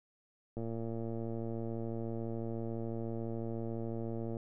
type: click train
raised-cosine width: 2 ms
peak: -27 dBFS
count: 434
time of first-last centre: 0.57-4.368 s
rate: 114 Hz
effects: none